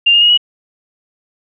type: tone with pitch steps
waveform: sine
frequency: 2794 / 2835 / 2876 / 2918 Hz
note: F7 / F7 / F#7 / F#7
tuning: 0 / +25 / -50 / -25 cents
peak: -6 dBFS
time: 0.06-0.376 s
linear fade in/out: 10 ms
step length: 79 ms
effects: none